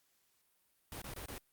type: noise bursts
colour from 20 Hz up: pink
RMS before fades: -45 dBFS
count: 4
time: 0.92-1.381 s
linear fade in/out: 2 ms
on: 98 ms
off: 23 ms
effects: white hiss -75 dBFS RMS until 1.52 s + Opus 48 kbps